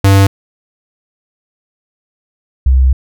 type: tone pair in turn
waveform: square / sine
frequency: 98 / 65.01 Hz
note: G2 / C2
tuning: 0 / -11 cents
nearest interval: perfect fifth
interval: 711 cents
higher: first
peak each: -5 dBFS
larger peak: neither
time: 0.04-0.27 / 2.66-2.93 s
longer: second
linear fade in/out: 5 ms
effects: none